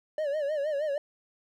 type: tone with vibrato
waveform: triangle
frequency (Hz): 589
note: D5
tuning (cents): +5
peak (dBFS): -25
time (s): 0.18-0.98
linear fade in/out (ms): 2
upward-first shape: sine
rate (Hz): 6.4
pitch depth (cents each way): 110
effects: none